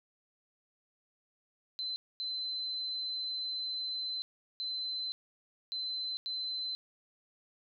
sine tone bursts at uneven times, 4057 Hz, B7, 46 cents sharp, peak -34 dBFS, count 5, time 1.79-1.96 / 2.2-4.22 / 4.6-5.12 / 5.72-6.17 / 6.26-6.75 s, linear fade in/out 0 ms, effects none

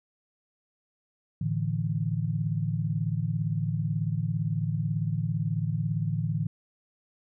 sine chord, A suspended fourth, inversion none, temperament equal, 110 / 146.83 / 164.81 Hz, A2 / D3 / E3, 0 / 0 / 0 cents, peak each -30 dBFS, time 1.41-6.47 s, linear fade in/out 5 ms, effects none

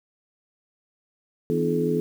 sine tone cluster, 162.5 / 249.5 / 302.8 / 341.2 / 427.9 Hz, E3 / B3 / D#4 / F4 / A4, -24 / +18 / -47 / -40 / -48 cents, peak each -27 / -27 / -32 / -29 / -24 dBFS, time 1.5-2 s, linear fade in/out 0 ms, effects 8-bit

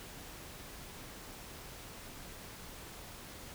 silence, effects pink hiss -49 dBFS RMS until 3.54 s

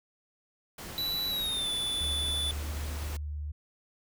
pink noise, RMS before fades -42 dBFS, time 0.78-3.17 s, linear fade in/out 5 ms
square tone with pitch glide, 3951 to 3480 Hz, B7 to A7, 0 to -20 cents, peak -30 dBFS, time 0.98-2.51 s, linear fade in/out 0 ms, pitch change -220 cents, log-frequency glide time 1.29-1.7 s
sine tone, 74.3 Hz, D2, 21 cents sharp, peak -33 dBFS, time 2-3.52 s, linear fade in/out 10 ms
effects none

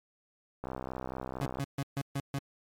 click train, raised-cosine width 1 ms, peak -23 dBFS, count 62, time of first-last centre 0.64-1.587 s, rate 64.4 Hz
30% pulse tone bursts, 138.59 Hz, C#3, in tune, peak -28 dBFS, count 6, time 1.41-2.386 s, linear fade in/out 2 ms, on 46 ms, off 140 ms
effects MP3 64 kbps

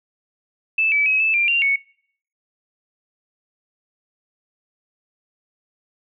sine tone with pitch steps, 2630 / 2300 / 2552 / 2625 / 2380 / 2774 / 2216 Hz, E7 / D7 / D#7 / E7 / D7 / F7 / C#7, -5 / -37 / +43 / -8 / +22 / -12 / -1 cents, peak -15 dBFS, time 0.78-1.76 s, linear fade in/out 5 ms, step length 140 ms, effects noise-tail reverb RT60 0.6 s tail -24 dB re dry

